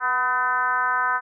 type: tone with frequency modulation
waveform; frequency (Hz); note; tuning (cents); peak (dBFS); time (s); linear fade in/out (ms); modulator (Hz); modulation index
sine; 1263; D#6; +26; -19; 0-1.21; 50; 259; 1.5
effects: none